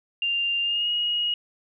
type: tone with pitch glide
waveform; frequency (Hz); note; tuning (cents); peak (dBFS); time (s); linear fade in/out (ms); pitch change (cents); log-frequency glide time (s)
sine; 2792 to 2885; F7 to F#7; -1 to -44; -22; 0.22-1.34; 2; +57; 0.62-0.9
effects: none